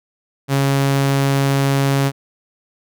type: tone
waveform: sawtooth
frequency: 137.9 Hz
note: C#3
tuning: 9 cents flat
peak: -10 dBFS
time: 0.48-2.12 s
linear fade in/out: 50 ms
effects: none